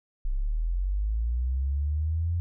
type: linear sweep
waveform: sine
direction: up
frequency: 30.91 to 87.31 Hz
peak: -24 dBFS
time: 0.25-2.4 s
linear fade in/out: 0 ms
effects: none